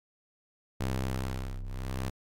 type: ring-modulated tone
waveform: sawtooth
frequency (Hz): 65.2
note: C2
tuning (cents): -5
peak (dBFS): -24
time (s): 0.8-2.1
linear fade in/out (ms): 10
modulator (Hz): 32.3
effects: AAC 48 kbps